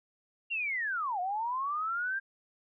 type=linear two-way sweep; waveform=sine; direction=down then up; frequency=2806 to 703 to 1611 Hz; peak=-30 dBFS; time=0.5-2.2 s; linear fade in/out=20 ms; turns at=1.2 s; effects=none